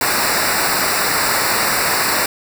pink noise with comb filter, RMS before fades -17 dBFS, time 0.01-2.26 s, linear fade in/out 2 ms, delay 0.31 ms, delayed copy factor -0.95, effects none

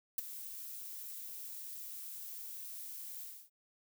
violet noise with ADSR envelope, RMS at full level -31 dBFS, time 0.18-3.5 s, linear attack 5 ms, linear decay 13 ms, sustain -15 dB, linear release 270 ms, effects none

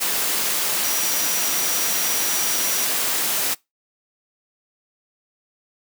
sine tone in noise, 5800 Hz, F#8, 35 cents flat, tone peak -26 dBFS, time 0.83-2.86 s, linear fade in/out 20 ms, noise white, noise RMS -22 dBFS, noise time 0-3.55 s, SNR -7 dB, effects noise-tail reverb RT60 0.2 s tail -24 dB re dry + high-pass 200 Hz 12 dB/octave

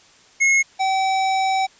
square tone pair in turn, 2168 / 766.5 Hz, C#7 / G5, -39 / -39 cents, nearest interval octave + tritone, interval 1800 cents, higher first, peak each -14 / -18 dBFS, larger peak first, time 0.4-0.63 / 0.79-1.67 s, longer second, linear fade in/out 20 ms, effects white hiss -51 dBFS RMS until 1.79 s + resampled to 16000 Hz

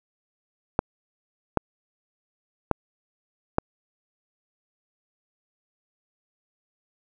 clicks, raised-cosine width 1 ms, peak -5 dBFS, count 4, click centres 0.791 / 1.573 / 2.713 / 3.584 s, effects none

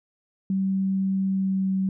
sine tone with pitch glide, 192.2 to 190.76 Hz, G3 to G3, -34 to -47 cents, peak -21 dBFS, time 0.5-1.89 s, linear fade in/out 2 ms, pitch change -13 cents, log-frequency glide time 1.28-1.73 s, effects none

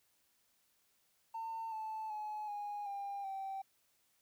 triangle tone with pitch steps, 902 / 875.3 / 849.4 / 824.3 / 799.9 / 776.2 Hz, A5 / A5 / G#5 / G#5 / G5 / G5, +43 / -9 / +39 / -13 / +35 / -17 cents, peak -36 dBFS, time 1.34-3.62 s, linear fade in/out 10 ms, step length 380 ms, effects tanh soft clip ceiling -36 dBFS + white hiss -75 dBFS RMS until 4.21 s

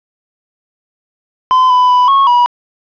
triangle tone with pitch steps, 1023 / 999 / 993 / 1097 / 971 Hz, C6 / B5 / B5 / C#6 / B5, -39 / +20 / +9 / -18 / -30 cents, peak -4 dBFS, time 1.51-2.46 s, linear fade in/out 0 ms, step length 190 ms, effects resampled to 11025 Hz + 7-bit

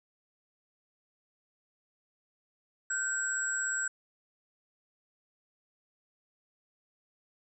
sine tone cluster, 1426 / 1543 / 7710 Hz, F6 / G6 / B8, +36 / -28 / -43 cents, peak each -38 / -33 / -33 dBFS, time 2.9-3.88 s, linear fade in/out 5 ms, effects none

